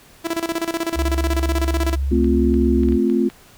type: tone with tremolo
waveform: sawtooth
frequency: 332.4 Hz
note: E4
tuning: 15 cents sharp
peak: -15 dBFS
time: 0.24-1.96 s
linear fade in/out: 20 ms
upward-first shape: square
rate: 16 Hz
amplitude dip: 80%
type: tone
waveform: sine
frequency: 68.5 Hz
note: C#2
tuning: 20 cents flat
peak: -18 dBFS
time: 0.94-2.99 s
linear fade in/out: 50 ms
type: chord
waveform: sine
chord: F major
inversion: first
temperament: equal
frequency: 220 / 261.6 / 349.2 Hz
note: A3 / C4 / F4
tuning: 0 / 0 / 0 cents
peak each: -19 dBFS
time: 2.11-3.29 s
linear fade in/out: 10 ms
type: clicks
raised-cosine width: 0.3 ms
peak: -23 dBFS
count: 7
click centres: 2.244 / 2.541 / 2.834 / 2.887 / 2.923 / 3.099 / 3.3 s
effects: pink hiss -48 dBFS RMS until 3.57 s